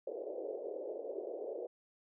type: band-pass noise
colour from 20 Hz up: pink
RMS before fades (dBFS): -42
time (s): 0.07-1.67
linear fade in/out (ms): 5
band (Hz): 380 to 600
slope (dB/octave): 48
effects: none